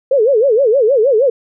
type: tone with vibrato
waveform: sine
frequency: 490 Hz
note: B4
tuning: 14 cents flat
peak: -8 dBFS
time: 0.11-1.3 s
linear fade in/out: 5 ms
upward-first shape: sine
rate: 6.4 Hz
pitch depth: 260 cents each way
effects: none